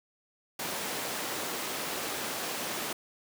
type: high-pass noise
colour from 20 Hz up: pink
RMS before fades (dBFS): -35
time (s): 0.59-2.93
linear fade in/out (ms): 5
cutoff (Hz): 290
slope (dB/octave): 12
effects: none